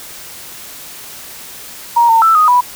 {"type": "tone with pitch steps", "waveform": "sine", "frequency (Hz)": [942, 906, 1325, 1245, 984], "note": ["A#5", "A#5", "E6", "D#6", "B5"], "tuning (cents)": [18, -50, 9, 1, -7], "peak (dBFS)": -6, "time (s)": [1.96, 2.61], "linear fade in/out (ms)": 10, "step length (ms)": 130, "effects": ["white hiss -32 dBFS RMS until 2.75 s"]}